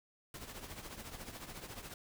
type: noise with tremolo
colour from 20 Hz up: pink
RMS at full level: -45 dBFS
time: 0.34-1.94 s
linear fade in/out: 2 ms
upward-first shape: triangle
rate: 14 Hz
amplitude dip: 70%
effects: none